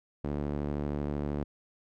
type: tone with band-pass filter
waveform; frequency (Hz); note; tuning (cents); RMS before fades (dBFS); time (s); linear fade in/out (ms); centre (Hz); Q
sawtooth; 72.9; D2; -12; -33; 0.24-1.44; 5; 300; 0.82
effects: none